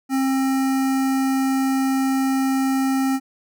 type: tone with notch filter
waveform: square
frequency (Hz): 266.7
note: C4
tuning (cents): +33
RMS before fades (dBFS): -20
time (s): 0.09-3.2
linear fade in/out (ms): 50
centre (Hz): 3400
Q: 1.3
effects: none